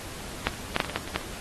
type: clicks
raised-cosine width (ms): 0.3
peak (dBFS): -6 / -25 / -7 / -6 / -16 / -15 / -9 / -20 / -8 / -25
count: 10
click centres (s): 0.47 / 0.539 / 0.764 / 0.802 / 0.847 / 0.897 / 0.96 / 1.076 / 1.16 / 1.213
effects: pink hiss -40 dBFS RMS until 1.4 s + AAC 32 kbps

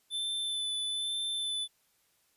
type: tone with vibrato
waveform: square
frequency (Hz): 3520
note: A7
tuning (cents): 0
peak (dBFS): -32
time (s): 0.1-1.68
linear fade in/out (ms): 50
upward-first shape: sine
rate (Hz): 1.1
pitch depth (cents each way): 16
effects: white hiss -71 dBFS RMS until 2.36 s + resampled to 32000 Hz

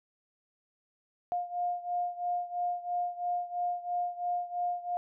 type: beating tone pair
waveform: sine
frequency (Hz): 707 / 710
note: F5 / F5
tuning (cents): +21 / +28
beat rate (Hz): 3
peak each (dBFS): -32 / -35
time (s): 1.32-4.97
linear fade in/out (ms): 0
effects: none

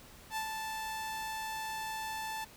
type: tone with ADSR envelope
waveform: sawtooth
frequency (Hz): 879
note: A5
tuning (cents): -2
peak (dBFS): -29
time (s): 0.3-2.45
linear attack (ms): 67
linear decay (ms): 85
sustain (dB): -4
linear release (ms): 13
effects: pink hiss -55 dBFS RMS until 2.56 s

